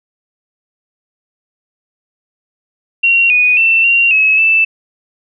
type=tone with pitch steps; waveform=sine; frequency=2746 / 2476 / 2681 / 2759 / 2574 / 2644 Hz; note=F7 / D#7 / E7 / F7 / E7 / E7; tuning=-30 / -9 / +29 / -22 / -42 / +5 cents; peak=-7 dBFS; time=3.03-4.65 s; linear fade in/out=10 ms; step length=270 ms; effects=none